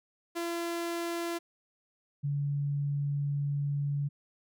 sawtooth / sine tone pair in turn, 340 / 142.95 Hz, F4 / D3, -46 / -46 cents, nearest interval octave + minor third, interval 1500 cents, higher first, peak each -28 dBFS, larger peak neither, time 0.35-1.39 / 2.23-4.09 s, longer second, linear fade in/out 20 ms, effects none

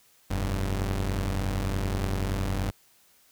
sawtooth tone pair together, 43.34 / 97.3 Hz, F1 / G2, -12 / -12 cents, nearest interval octave + major second, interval 1400 cents, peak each -25 dBFS, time 0.3-2.71 s, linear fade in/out 10 ms, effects white hiss -61 dBFS RMS until 3.31 s

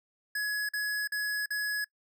square tone bursts, 1685 Hz, G#6, 25 cents sharp, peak -30 dBFS, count 4, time 0.35-1.845 s, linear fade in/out 5 ms, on 340 ms, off 45 ms, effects noise-tail reverb RT60 0.1 s tail -25 dB re dry

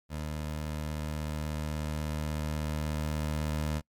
20% pulse tone with level ramp, 76.4 Hz, D#2, 31 cents flat, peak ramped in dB -29 to -24 dBFS, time 0.09-3.82 s, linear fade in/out 50 ms, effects noise-tail reverb RT60 0.1 s tail -25 dB re dry + MP3 96 kbps

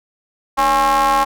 square ring-modulated tone, 130.81 Hz, C3, in tune, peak -10 dBFS, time 0.57-1.25 s, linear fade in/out 20 ms, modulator 954 Hz, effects none

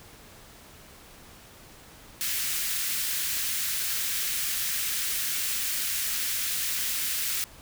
white high-pass noise, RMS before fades -29 dBFS, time 2.21-7.44 s, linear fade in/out 0 ms, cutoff 1500 Hz, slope 24 dB/octave, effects pink hiss -50 dBFS RMS until 7.61 s

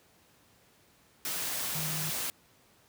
sine tone in noise, 155.56 Hz, D#3, in tune, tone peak -36 dBFS, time 1.75-2.1 s, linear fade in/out 0 ms, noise white, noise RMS -34 dBFS, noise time 1.25-2.3 s, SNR -5 dB, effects pink hiss -63 dBFS RMS until 2.88 s + high-pass 80 Hz 12 dB/octave

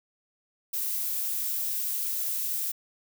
violet noise, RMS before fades -30 dBFS, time 0.73-2.72 s, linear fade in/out 10 ms, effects none

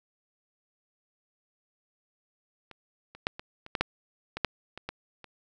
clicks, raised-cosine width 0.3 ms, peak -29 / -30 / -10 / -23 / -27 / -13 / -8 / -18 / -8 / -24 / -18 / -29 dBFS, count 12, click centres 2.713 / 3.15 / 3.269 / 3.395 / 3.664 / 3.752 / 3.81 / 4.37 / 4.447 / 4.776 / 4.89 / 5.243 s, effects none

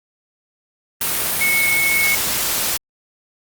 sine tone in noise, 2197 Hz, C#7, 16 cents flat, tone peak -15 dBFS, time 1.41-2.15 s, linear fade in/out 2 ms, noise white, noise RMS -20 dBFS, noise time 1.01-2.77 s, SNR +2 dB, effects Opus 32 kbps

